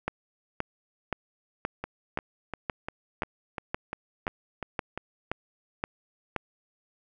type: two click trains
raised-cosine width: 0.5 ms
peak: -13 / -18 dBFS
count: 13 / 10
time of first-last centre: 0.08-6.363 / 1.84-4.976 s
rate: 1.91 / 2.87 Hz
effects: none